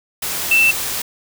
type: tone in noise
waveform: sine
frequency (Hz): 2667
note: E7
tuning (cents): +20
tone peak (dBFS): -10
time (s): 0.51-0.71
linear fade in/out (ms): 5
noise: white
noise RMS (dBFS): -23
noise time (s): 0.22-1.02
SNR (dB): +10
effects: none